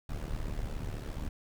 brown noise with amplitude modulation, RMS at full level -33 dBFS, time 0.09-1.29 s, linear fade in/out 5 ms, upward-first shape sine, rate 74.3 Hz, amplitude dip 75%, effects none

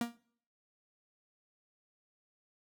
45% pulse tone with exponential decay, 235.8 Hz, A#3, 20 cents sharp, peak -28 dBFS, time 0.01-0.17 s, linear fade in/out 2 ms, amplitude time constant 34 ms, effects noise-tail reverb RT60 0.6 s tail -22 dB re dry

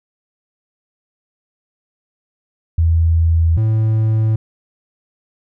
sine / triangle tone pair in turn, 82.41 / 110 Hz, E2 / A2, 0 / 0 cents, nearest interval perfect fourth, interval 500 cents, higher second, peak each -10 dBFS, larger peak neither, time 2.78-3.57 / 3.57-4.36 s, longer neither, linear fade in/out 5 ms, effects none

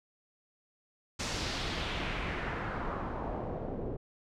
pink noise with low-pass filter sweep, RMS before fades -36 dBFS, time 1.19-3.97 s, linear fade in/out 10 ms, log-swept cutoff 6400 to 430 Hz, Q 1.7, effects none

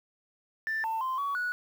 sine tone with pitch steps, 1773 / 893 / 1041 / 1127 / 1467 Hz, A6 / A5 / C6 / C#6 / F#6, +13 / +25 / -9 / +28 / -15 cents, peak -27 dBFS, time 0.67-1.52 s, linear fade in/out 0 ms, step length 170 ms, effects tanh soft clip ceiling -25 dBFS + 9-bit

